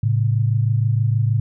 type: tone pair together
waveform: sine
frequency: 110 / 136.39 Hz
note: A2 / C#3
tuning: 0 / -28 cents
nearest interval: major third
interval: 372 cents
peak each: -16 / -21 dBFS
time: 0.03-1.4 s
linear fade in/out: 5 ms
effects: none